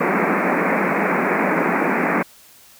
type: band-pass noise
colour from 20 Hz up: pink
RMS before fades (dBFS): -19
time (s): 0-2.23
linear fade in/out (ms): 10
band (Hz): 170 to 2400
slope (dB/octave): 96
effects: white hiss -48 dBFS RMS until 2.79 s